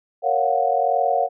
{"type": "chord", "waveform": "sine", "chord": "Gb major seventh", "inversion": "first", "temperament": "equal", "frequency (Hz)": [466.2, 554.4, 698.5, 740], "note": ["Bb4", "Db5", "F5", "Gb5"], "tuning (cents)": [0, 0, 0, 0], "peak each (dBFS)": [-26, -23, -21, -21], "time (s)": [0.22, 1.29], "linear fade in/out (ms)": 50, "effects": []}